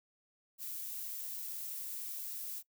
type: noise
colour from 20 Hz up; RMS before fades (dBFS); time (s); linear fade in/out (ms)
violet; -42; 0.58-2.63; 50
effects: noise-tail reverb RT60 0.1 s tail -20 dB re dry